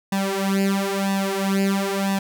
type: tone with flanger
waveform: sawtooth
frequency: 195.6 Hz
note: G3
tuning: 4 cents flat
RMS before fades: -22 dBFS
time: 0.12-2.19 s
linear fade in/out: 5 ms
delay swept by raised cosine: 1.1 to 4.7 ms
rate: 1 Hz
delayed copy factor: +0.85
effects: none